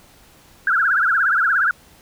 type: tone with vibrato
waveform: sine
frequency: 1480 Hz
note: F#6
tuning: in tune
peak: -14 dBFS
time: 0.67-1.71 s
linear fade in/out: 2 ms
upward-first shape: triangle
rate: 17 Hz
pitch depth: 230 cents each way
effects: pink hiss -50 dBFS RMS until 2.01 s